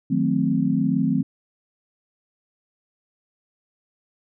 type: chord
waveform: sine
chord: D# diminished seventh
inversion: none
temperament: equal with one note detuned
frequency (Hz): 155.56 / 182.03 / 220 / 261.6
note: D#3 / F#3 / A3 / C4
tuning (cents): 0 / -28 / 0 / 0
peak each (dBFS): -25 / -24 / -24 / -22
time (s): 0.1-1.23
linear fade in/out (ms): 10
effects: none